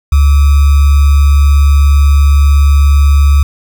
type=tone with sample-and-hold; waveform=sine; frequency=71 Hz; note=C#2; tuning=42 cents sharp; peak=-3 dBFS; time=0.12-3.43 s; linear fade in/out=5 ms; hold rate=1225 Hz; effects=none